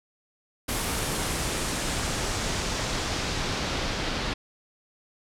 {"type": "noise with low-pass filter sweep", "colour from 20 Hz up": "pink", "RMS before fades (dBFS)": -29, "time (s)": [0.68, 4.34], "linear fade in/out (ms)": 10, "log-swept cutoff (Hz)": [12000, 4200], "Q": 1.2, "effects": []}